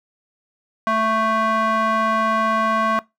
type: tone with band-pass filter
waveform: square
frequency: 221.1 Hz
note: A3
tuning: 9 cents sharp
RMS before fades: -19 dBFS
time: 0.87-2.99 s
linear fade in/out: 0 ms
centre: 1100 Hz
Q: 2.3
effects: noise-tail reverb RT60 0.2 s tail -21 dB re dry